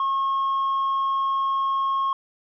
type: tone with tanh clipping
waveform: sine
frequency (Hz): 1085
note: C#6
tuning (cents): -37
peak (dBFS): -21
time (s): 0-2.13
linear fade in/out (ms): 2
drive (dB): 1
effects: none